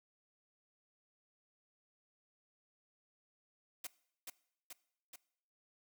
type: noise with echo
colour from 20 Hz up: white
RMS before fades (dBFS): -43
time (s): 3.84-3.87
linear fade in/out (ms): 5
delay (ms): 430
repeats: 3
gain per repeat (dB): -3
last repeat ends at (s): 5.16
effects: noise-tail reverb RT60 0.7 s tail -21 dB re dry + high-pass 200 Hz 12 dB/octave